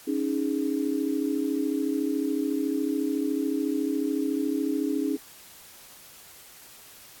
sine chord, C# suspended second, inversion none, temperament equal, 277.2 / 311.1 / 415.3 Hz, C#4 / D#4 / G#4, 0 / 0 / 0 cents, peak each -27 / -28 / -32 dBFS, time 0.07-5.17 s, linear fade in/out 10 ms, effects white hiss -49 dBFS RMS until 7.2 s + AAC 64 kbps

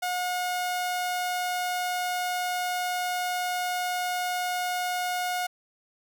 sawtooth tone, 722 Hz, F#5, 43 cents flat, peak -23 dBFS, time 0.02-5.47 s, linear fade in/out 10 ms, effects none

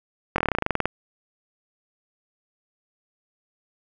slowing click train, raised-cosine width 0.5 ms, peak -6 dBFS, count 15, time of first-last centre 0.36-0.856 s, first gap 22 ms, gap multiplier 1.07, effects 8-bit

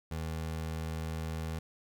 25% pulse tone, 80.1 Hz, E2, 49 cents flat, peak -31 dBFS, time 0.11-1.59 s, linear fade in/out 5 ms, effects 12-bit

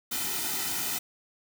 white noise with comb filter, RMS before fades -31 dBFS, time 0.11-0.99 s, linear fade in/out 10 ms, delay 1.8 ms, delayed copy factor -0.9, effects none

